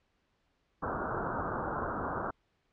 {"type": "low-pass noise", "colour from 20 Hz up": "white", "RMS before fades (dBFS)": -35, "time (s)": [0.82, 2.31], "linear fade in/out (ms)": 10, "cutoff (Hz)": 1500, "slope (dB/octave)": 96, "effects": ["pink hiss -75 dBFS RMS until 2.72 s", "low-pass 4000 Hz 12 dB/octave"]}